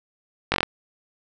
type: slowing click train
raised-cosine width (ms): 0.3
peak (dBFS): -3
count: 6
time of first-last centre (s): 0.52-0.631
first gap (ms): 20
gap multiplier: 1.05
effects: none